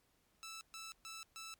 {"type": "tone bursts", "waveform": "10% pulse", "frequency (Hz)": 1318.5, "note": "E6", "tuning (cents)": 0, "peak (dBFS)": -39, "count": 4, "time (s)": [0.43, 1.54], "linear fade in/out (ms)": 0, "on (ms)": 180, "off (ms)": 130, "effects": ["pink hiss -75 dBFS RMS until 1.59 s", "MP3 96 kbps"]}